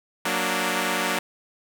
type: chord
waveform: 5% pulse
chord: Gb augmented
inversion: none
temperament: equal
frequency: 185 / 233.1 / 293.7 Hz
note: Gb3 / Bb3 / D4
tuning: 0 / 0 / 0 cents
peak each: -16 dBFS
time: 0.25-1.19 s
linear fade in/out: 5 ms
effects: none